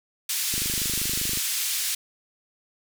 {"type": "band-pass noise", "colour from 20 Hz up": "white", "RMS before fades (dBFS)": -27, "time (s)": [0.29, 1.95], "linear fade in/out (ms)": 5, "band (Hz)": [2400, 13000], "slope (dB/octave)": 12}
{"type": "click train", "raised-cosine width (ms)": 3, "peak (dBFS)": -22, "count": 22, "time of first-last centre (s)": [0.54, 1.373], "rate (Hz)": 25.2}
{"effects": []}